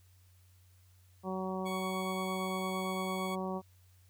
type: harmonic tone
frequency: 187.8 Hz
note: F#3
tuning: 26 cents sharp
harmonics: 1 / 2 / 3 / 4 / 5 / 6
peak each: -37 / -40 / -42 / -43 / -44 / -45 dBFS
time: 1.23-3.62 s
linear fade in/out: 50 ms
type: tone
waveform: 20% pulse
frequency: 1118 Hz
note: C#6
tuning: 14 cents sharp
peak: -35 dBFS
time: 1.65-3.36 s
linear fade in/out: 20 ms
effects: added 91 Hz sine -60 dBFS peak until 4.09 s + white hiss -70 dBFS RMS until 4.09 s